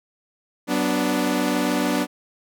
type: chord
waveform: sawtooth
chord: B minor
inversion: second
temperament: equal with one note detuned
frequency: 187.8 / 246.9 / 293.7 Hz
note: F#3 / B3 / D4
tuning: +26 / 0 / 0 cents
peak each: -23 / -20 / -19 dBFS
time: 0.67-2.07 s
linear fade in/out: 50 ms
effects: none